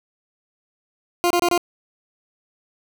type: tone bursts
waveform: 20% pulse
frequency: 350 Hz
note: F4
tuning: 4 cents sharp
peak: -11 dBFS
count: 4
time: 1.24-1.577 s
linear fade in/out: 0 ms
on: 64 ms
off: 27 ms
effects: none